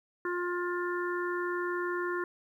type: harmonic tone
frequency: 353.4 Hz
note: F4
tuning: 21 cents sharp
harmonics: 1 / 3 / 4 / 5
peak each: -32 / -37 / -38 / -39 dBFS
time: 0.25-2.24 s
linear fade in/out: 2 ms
effects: 11-bit